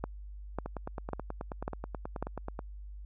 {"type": "two click trains", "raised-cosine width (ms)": 1, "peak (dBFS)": [-19, -23], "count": [5, 19], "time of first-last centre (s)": [[0.04, 2.226], [0.66, 2.591]], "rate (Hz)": [1.83, 9.32], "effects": ["added 50 Hz sine -42 dBFS peak until 3.05 s"]}